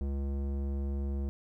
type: tone with low-pass filter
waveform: square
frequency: 69.3 Hz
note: C#2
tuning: in tune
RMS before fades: -33 dBFS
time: 0.01-1.29 s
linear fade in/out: 0 ms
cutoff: 420 Hz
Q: 0.78
effects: 12-bit